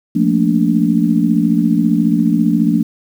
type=chord; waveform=sine; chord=Bb major seventh; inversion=second; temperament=just; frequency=174.81 / 218.5 / 233.1 / 291.4 Hz; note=F3 / A3 / Bb3 / D4; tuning=+2 / -12 / 0 / -13 cents; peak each=-16 dBFS; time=0.15-2.83 s; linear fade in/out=10 ms; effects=7-bit